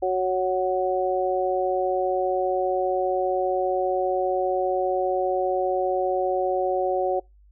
harmonic tone, 185 Hz, F#3, in tune, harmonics 2 / 3 / 4, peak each -25 / -25 / -25 dBFS, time 0.02-7.2 s, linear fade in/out 10 ms, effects noise-tail reverb RT60 0.2 s tail -25 dB re dry + added 50 Hz sine -51 dBFS peak until 7.51 s

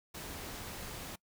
pink noise, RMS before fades -44 dBFS, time 0.14-1.16 s, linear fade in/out 10 ms, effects noise-tail reverb RT60 0.1 s tail -23 dB re dry

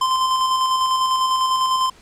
square tone with tremolo, 1038 Hz, C6, 14 cents flat, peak -16 dBFS, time 0.01-1.9 s, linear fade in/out 5 ms, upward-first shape square, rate 10 Hz, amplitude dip 30%, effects pink hiss -49 dBFS RMS until 2.01 s + low-pass 8000 Hz 12 dB/octave

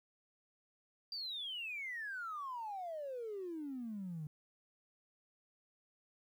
triangle exponential sweep, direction down, 4770 to 146.83 Hz, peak -37 dBFS, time 1.12-4.27 s, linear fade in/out 2 ms, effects tanh soft clip ceiling -38 dBFS + 12-bit

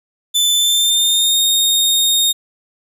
sawtooth tone with pitch glide, 3520 to 3699 Hz, A7 to A#7, 0 to -14 cents, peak -9 dBFS, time 0.34-2.33 s, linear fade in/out 20 ms, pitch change +86 cents, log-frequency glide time 0.55-1.4 s, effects none

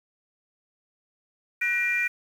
sine tone cluster, 1490 / 1904 / 2389 Hz, F#6 / A#6 / D7, +12 / +36 / +29 cents, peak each -31 / -26 / -24 dBFS, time 1.61-2.08 s, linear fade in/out 10 ms, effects tanh soft clip ceiling -15 dBFS + 8-bit

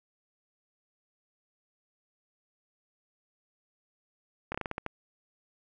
slowing click train, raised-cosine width 0.5 ms, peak -18 dBFS, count 8, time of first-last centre 4.52-4.863 s, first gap 25 ms, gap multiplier 1.22, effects none

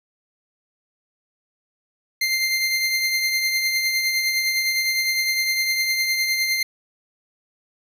25% pulse tone with tremolo, 2093 Hz, C7, in tune, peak -14 dBFS, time 2.21-6.63 s, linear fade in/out 5 ms, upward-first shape triangle, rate 9.8 Hz, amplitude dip 45%, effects none

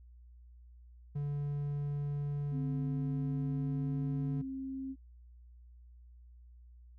triangle tone, 144.3 Hz, D3, 30 cents flat, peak -31 dBFS, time 1.15-4.42 s, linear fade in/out 10 ms
sine tone with pitch glide, 261.6 to 266.6 Hz, C4 to C4, 0 to +33 cents, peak -37 dBFS, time 2.51-4.96 s, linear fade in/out 50 ms, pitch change +33 cents, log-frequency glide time 2.7-4.03 s
effects added 60 Hz sine -53 dBFS peak until 6.98 s

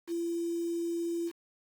sine tone with quantisation, 339.1 Hz, E4, 49 cents sharp, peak -30 dBFS, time 0.07-1.32 s, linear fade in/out 50 ms, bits 8, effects Opus 48 kbps

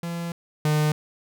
45% pulse tone pair in turn, 170 / 151.76 Hz, F3 / D#3, -46 / -43 cents, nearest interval major second, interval 197 cents, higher first, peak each -28 / -19 dBFS, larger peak second, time 0.03-0.32 / 0.65-0.92 s, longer first, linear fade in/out 2 ms, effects none

